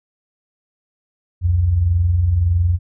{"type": "tone pair together", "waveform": "sine", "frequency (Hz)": [66.4, 88.05], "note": ["C2", "F2"], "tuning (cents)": [26, 15], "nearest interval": "perfect fourth", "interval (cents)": 489, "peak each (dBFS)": [-23, -13], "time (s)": [1.41, 2.79], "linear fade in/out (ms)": 50, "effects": []}